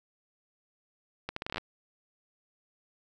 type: accelerating click train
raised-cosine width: 0.3 ms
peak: -18 dBFS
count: 10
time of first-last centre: 1.29-1.581 s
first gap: 74 ms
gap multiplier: 0.77
effects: none